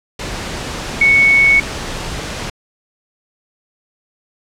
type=tone in noise; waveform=sine; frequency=2217 Hz; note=C#7; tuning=in tune; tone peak=-7 dBFS; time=1.01-1.6 s; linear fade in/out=5 ms; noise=pink; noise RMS=-24 dBFS; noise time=0.19-2.5 s; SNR=+14 dB; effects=low-pass 7000 Hz 12 dB/octave